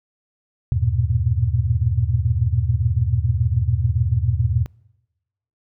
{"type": "tone cluster", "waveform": "sine", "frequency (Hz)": [78, 96.2, 114.4, 121.4], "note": ["D#2", "G2", "A#2", "B2"], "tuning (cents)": [5, -32, -32, -29], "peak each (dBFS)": -22, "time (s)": [0.72, 4.66], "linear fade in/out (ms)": 0, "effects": ["noise-tail reverb RT60 1.0 s tail -26 dB re dry"]}